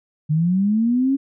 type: linear sweep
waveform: sine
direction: up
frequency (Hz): 147.7 to 278.5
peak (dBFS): -15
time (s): 0.29-1.17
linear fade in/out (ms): 20
effects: none